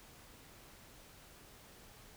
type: silence
effects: pink hiss -58 dBFS RMS until 2.16 s